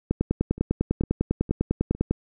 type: two click trains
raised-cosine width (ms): 3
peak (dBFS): -9 / -24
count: 21 / 4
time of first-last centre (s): 0.11-2.11 / 0.58-1.95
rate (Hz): 10 / 2.19
effects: none